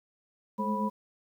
sine tone cluster, 208.6 / 216.2 / 433.8 / 534 / 983 Hz, G#3 / A3 / A4 / C5 / B5, +8 / -30 / -25 / +35 / -8 cents, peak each -31 / -37 / -40 / -38 / -31 dBFS, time 0.58-0.9 s, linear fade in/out 20 ms, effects 10-bit

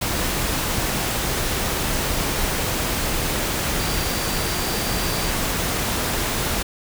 sine tone in noise, 4699 Hz, D8, in tune, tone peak -34 dBFS, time 3.79-5.31 s, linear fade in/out 10 ms, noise pink, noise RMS -23 dBFS, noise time 0.01-6.63 s, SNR -14 dB, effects none

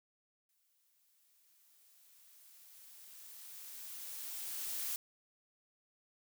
blue noise with exponential growth, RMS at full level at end -38 dBFS, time 0.49-4.96 s, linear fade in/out 2 ms, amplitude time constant 970 ms, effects none

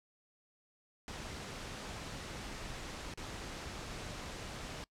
pink noise with dropouts, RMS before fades -44 dBFS, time 1.08-4.84 s, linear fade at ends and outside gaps 0 ms, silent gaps 3.138-3.175 s, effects noise-tail reverb RT60 0.1 s tail -23 dB re dry + low-pass 7000 Hz 12 dB/octave

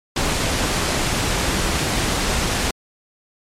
pink noise, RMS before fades -20 dBFS, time 0.16-2.71 s, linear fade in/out 5 ms, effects low-pass 9000 Hz 12 dB/octave + MP3 64 kbps

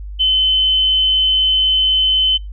sine tone, 3052 Hz, G7, 47 cents flat, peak -11 dBFS, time 0.19-2.38 s, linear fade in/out 20 ms, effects noise-tail reverb RT60 0.2 s tail -24 dB re dry + added 50 Hz sine -26 dBFS peak until 2.52 s

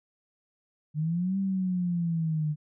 sine linear two-way sweep, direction up then down, 148 to 196 to 148.8 Hz, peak -25 dBFS, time 0.94-2.56 s, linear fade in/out 50 ms, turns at 1.38 s, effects none

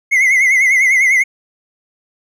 triangle tone with vibrato, 2093 Hz, C7, in tune, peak -7 dBFS, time 0.11-1.24 s, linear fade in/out 20 ms, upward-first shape triangle, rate 10 Hz, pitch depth 110 cents each way, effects none

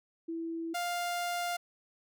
sine / sawtooth tone pair in turn, 330 / 700.7 Hz, E4 / F5, +2 / +6 cents, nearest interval octave + minor second, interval 1304 cents, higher second, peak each -34 / -28 dBFS, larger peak second, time 0.28-0.74 / 0.74-1.57 s, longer second, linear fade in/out 10 ms, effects none

